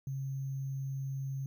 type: tone with sample-and-hold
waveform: sine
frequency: 135.2 Hz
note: C#3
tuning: 43 cents flat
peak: -34 dBFS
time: 0.07-1.46 s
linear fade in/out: 2 ms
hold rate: 6300 Hz
effects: none